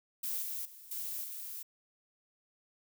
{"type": "noise with level steps", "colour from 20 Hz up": "violet", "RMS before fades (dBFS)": [-36, -39, -53, -39, -43], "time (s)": [0.23, 1.63], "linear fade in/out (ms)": 10, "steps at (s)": [0.42, 0.65, 0.91, 1.24], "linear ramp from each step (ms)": 5, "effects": []}